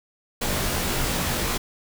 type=noise with comb filter; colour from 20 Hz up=pink; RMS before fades=-25 dBFS; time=0.41-1.58 s; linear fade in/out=10 ms; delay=19 ms; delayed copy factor=-0.9; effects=none